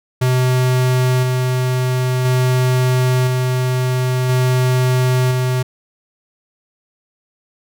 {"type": "tone with tremolo", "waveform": "square", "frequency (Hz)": 127.4, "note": "C3", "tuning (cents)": -46, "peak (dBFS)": -13, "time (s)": [0.21, 5.63], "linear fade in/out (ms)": 10, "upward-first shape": "square", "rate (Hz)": 0.49, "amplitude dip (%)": 25, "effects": []}